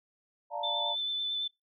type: chord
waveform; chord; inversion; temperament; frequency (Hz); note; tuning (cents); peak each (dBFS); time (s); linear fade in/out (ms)
sine; Bb major seventh; first; equal; 587.3 / 698.5 / 880 / 932.3; D5 / F5 / A5 / Bb5; 0 / 0 / 0 / 0; -38; 0.5-0.96; 50
type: tone with vibrato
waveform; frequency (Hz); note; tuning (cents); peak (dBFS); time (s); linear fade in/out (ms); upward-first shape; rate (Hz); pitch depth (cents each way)
sine; 3520; A7; 0; -30; 0.63-1.48; 10; sine; 9; 16
effects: noise-tail reverb RT60 0.2 s tail -26 dB re dry